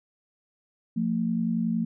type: tone pair together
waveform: sine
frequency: 176 / 226.8 Hz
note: F3 / A#3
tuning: +14 / -47 cents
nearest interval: major third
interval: 439 cents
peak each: -28 / -25 dBFS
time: 0.96-1.85 s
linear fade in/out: 10 ms
effects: none